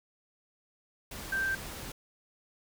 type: tone in noise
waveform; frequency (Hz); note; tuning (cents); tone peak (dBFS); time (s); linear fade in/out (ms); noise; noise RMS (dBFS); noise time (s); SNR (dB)
sine; 1568; G6; 0; -28; 1.32-1.55; 5; pink; -42; 1.11-1.92; +11
effects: none